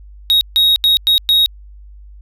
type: tone bursts at uneven times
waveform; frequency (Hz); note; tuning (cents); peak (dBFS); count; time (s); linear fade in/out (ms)
triangle; 3775; A#7; +21; -7; 5; 0.3-0.41 / 0.56-0.76 / 0.84-0.97 / 1.07-1.18 / 1.29-1.46; 0
effects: added 50 Hz sine -35 dBFS peak until 2.21 s